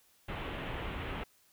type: low-pass noise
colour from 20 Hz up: pink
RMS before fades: -39 dBFS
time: 0.28-1.24 s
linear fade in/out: 10 ms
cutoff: 3300 Hz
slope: 48 dB/octave
effects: white hiss -67 dBFS RMS until 1.52 s